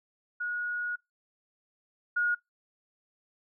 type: tone pair in turn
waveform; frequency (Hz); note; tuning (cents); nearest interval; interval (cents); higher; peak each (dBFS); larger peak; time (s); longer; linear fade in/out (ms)
sine; 1450 / 1439.2; F#6 / F#6; -35 / -48; unison; 13; first; -30 / -24; second; 0.4-0.96 / 2.16-2.35; first; 10
effects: noise-tail reverb RT60 0.2 s tail -26 dB re dry